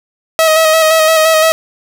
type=tone with vibrato; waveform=sawtooth; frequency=637 Hz; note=D#5; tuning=41 cents sharp; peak=-3 dBFS; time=0.39-1.52 s; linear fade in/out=0 ms; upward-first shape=square; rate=5.8 Hz; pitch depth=24 cents each way; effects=none